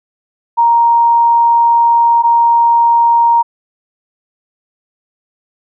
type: tone pair in turn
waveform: sine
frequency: 935 / 935 Hz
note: A#5 / A#5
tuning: +5 / +5 cents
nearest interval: unison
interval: 0 cents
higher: neither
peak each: -6 dBFS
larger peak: neither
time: 0.57-2.23 / 2.23-3.43 s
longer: first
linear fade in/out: 20 ms
effects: none